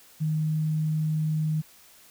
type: tone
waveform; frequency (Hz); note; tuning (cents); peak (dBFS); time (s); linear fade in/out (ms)
sine; 155.56; D#3; 0; -23; 0.2-1.62; 20
effects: white hiss -54 dBFS RMS until 2.1 s